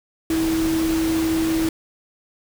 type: tone in noise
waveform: sine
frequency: 323.5 Hz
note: E4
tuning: 32 cents flat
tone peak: -18 dBFS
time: 0.3-1.69 s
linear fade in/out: 2 ms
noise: pink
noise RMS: -29 dBFS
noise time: 0.3-1.69 s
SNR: +8 dB
effects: none